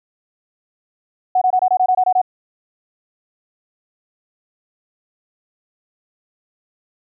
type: tone bursts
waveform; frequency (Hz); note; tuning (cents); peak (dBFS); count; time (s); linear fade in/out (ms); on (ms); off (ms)
sine; 740; F#5; 0; -11; 10; 1.35-2.216; 5; 65; 24
effects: none